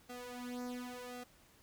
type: tone with flanger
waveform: sawtooth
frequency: 246.9 Hz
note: B3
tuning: in tune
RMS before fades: -45 dBFS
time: 0.09-1.24 s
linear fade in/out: 10 ms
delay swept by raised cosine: 1.5 to 3.9 ms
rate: 0.92 Hz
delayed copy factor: +0.85
effects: pink hiss -65 dBFS RMS until 1.62 s